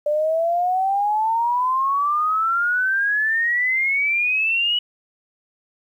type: exponential sweep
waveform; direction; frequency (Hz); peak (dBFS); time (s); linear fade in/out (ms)
sine; up; 587.3 to 2949; -17; 0.06-4.79; 5
effects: 9-bit